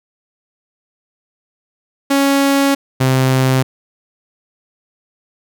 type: tone pair in turn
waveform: sawtooth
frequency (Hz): 277.2 / 130.82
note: C#4 / C3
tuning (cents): 0 / 0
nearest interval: octave + minor second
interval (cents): 1300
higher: first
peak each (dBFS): -7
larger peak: neither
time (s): 2.1-2.75 / 3-3.63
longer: first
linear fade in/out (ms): 10
effects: none